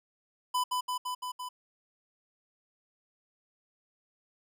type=tone with echo; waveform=square; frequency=1000 Hz; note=B5; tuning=21 cents sharp; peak=-27 dBFS; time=0.54-0.64 s; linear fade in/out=10 ms; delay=170 ms; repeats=5; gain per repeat=-2 dB; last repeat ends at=1.49 s; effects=none